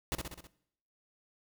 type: noise with echo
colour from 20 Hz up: pink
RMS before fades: -33 dBFS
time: 0.12-0.15 s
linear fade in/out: 0 ms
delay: 64 ms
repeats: 5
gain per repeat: -4 dB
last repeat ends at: 0.47 s
effects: noise-tail reverb RT60 0.7 s tail -19 dB re dry